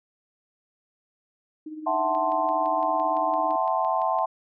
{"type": "tone with tremolo", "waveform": "sine", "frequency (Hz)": 309.5, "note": "D#4", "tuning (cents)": -9, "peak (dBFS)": -32, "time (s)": [1.66, 3.56], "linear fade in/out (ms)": 5, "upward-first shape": "sine", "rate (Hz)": 18, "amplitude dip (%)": 55}
{"type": "chord", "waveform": "sine", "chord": "F# half-diminished seventh", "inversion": "third", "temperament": "equal with one note detuned", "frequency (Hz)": [659.3, 748.2, 880, 1046.5], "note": ["E5", "F#5", "A5", "C6"], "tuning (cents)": [0, 19, 0, 0], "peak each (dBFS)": -27, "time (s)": [1.86, 4.26], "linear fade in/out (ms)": 10}
{"type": "click train", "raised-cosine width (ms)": 0.3, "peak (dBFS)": -31, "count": 13, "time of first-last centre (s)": [2.15, 4.187], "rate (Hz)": 5.89}
{"effects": []}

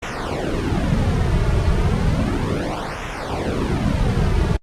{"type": "noise with flanger", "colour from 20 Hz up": "brown", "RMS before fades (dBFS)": -19, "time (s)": [0.02, 4.57], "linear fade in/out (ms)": 10, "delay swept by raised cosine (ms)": [0.22, 3.92], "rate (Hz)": 0.33, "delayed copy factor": -0.85, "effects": ["low-pass 7000 Hz 12 dB/octave", "Opus 48 kbps"]}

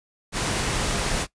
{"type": "noise", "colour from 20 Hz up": "pink", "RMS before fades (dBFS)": -25, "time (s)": [0.32, 1.27], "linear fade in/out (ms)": 50, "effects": ["noise-tail reverb RT60 0.1 s tail -18 dB re dry", "resampled to 22050 Hz"]}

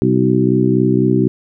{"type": "harmonic tone with a mistuned harmonic", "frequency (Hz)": 64, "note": "C2", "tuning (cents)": -38, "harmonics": [2, 3, 4, 5, 6], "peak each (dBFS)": [-17, -17, -17, -17, -17], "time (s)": [0.02, 1.28], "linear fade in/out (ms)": 0, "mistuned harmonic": 6, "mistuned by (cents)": -29, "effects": []}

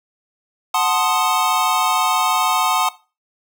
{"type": "chord", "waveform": "square", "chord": "F# diminished seventh", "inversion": "none", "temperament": "equal", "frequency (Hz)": [740, 880, 1046.5, 1244.5], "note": ["F#5", "A5", "C6", "Eb6"], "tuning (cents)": [0, 0, 0, 0], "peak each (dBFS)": -22, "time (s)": [0.74, 2.89], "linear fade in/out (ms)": 5, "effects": ["noise-tail reverb RT60 0.3 s tail -17 dB re dry"]}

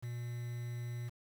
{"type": "tone with quantisation", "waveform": "triangle", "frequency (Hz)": 119.9, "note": "A#2", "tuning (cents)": 49, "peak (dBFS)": -36, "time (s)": [0.02, 1.1], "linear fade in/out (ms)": 20, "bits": 9, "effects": []}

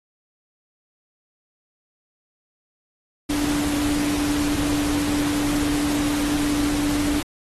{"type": "tone in noise", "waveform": "sine", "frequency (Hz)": 292.4, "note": "D4", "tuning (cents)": -7, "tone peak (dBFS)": -21, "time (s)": [3.29, 7.23], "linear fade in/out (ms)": 10, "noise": "pink", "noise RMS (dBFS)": -28, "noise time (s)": [3.29, 7.23], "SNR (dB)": 4, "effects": ["AAC 32 kbps"]}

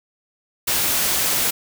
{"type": "noise", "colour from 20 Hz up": "white", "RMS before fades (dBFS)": -20, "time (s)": [0.67, 1.51], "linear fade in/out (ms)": 10, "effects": []}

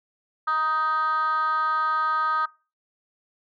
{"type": "tone with frequency modulation", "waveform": "sine", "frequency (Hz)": 1250, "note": "D#6", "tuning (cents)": 8, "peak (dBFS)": -19, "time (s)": [0.47, 2.46], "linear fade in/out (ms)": 10, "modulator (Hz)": 309, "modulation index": 0.69, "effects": ["noise-tail reverb RT60 0.3 s tail -22 dB re dry", "tanh soft clip ceiling -18 dBFS"]}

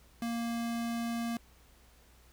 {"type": "tone", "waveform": "square", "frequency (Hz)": 233.1, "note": "A#3", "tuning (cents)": 0, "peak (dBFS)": -33, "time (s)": [0.22, 1.37], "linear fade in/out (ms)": 2, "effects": ["added 60 Hz sine -61 dBFS peak until 2.32 s", "pink hiss -63 dBFS RMS until 2.32 s"]}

